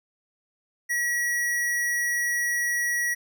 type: tone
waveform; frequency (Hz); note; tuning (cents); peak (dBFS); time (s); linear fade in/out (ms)
square; 1921; B6; -48; -24; 0.89-3.15; 20
effects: none